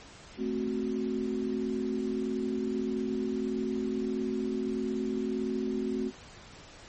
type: chord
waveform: sine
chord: F# diminished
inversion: first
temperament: equal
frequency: 220 / 261.6 / 370 Hz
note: A3 / C4 / F#4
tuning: 0 / 0 / 0 cents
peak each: -33 dBFS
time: 0.37-6.12 s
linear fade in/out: 50 ms
effects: pink hiss -50 dBFS RMS until 6.88 s + MP3 32 kbps